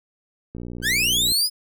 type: click train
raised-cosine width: 3 ms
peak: -21 dBFS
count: 47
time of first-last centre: 0.55-1.319 s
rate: 59.8 Hz
type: linear sweep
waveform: sawtooth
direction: up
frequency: 1489 to 5120 Hz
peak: -15 dBFS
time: 0.82-1.5 s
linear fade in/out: 50 ms
effects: none